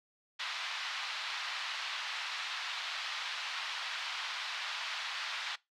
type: band-pass noise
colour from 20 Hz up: white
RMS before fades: -39 dBFS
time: 0.39-5.56 s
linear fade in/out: 10 ms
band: 890 to 4100 Hz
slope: 24 dB/octave
effects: noise-tail reverb RT60 0.2 s tail -21 dB re dry